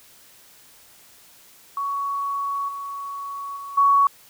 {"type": "tone with level steps", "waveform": "sine", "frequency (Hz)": 1119, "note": "C#6", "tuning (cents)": 16, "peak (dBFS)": [-23, -29, -32, -13], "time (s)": [1.77, 4.07], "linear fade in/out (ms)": 2, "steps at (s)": [2.68, 3.56, 3.77], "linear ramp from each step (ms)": 10, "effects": ["white hiss -51 dBFS RMS until 4.29 s"]}